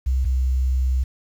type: tone pair in turn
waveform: sine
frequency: 64.7 / 64.4 Hz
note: C2 / C2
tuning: -19 / -27 cents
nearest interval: unison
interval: 8 cents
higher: first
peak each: -17 dBFS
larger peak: neither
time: 0.06-0.25 / 0.25-1.04 s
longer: second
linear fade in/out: 10 ms
effects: 8-bit